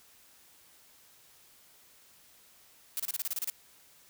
blue noise bursts, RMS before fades -33 dBFS, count 10, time 2.97-3.5 s, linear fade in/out 0 ms, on 26 ms, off 30 ms, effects white hiss -60 dBFS RMS until 4.09 s

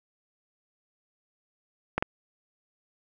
clicks, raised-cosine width 0.5 ms, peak -10 dBFS, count 2, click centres 1.98 / 2.025 s, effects none

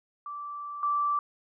sine tone pair in turn, 1166 / 1166 Hz, D6 / D6, -13 / -13 cents, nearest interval unison, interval 0 cents, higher neither, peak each -35 / -24 dBFS, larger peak second, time 0.26-0.83 / 0.83-1.19 s, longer first, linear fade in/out 2 ms, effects none

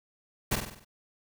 pink noise with echo, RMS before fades -27 dBFS, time 0.51-0.56 s, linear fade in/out 10 ms, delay 48 ms, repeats 6, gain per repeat -5 dB, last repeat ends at 0.848 s, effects none

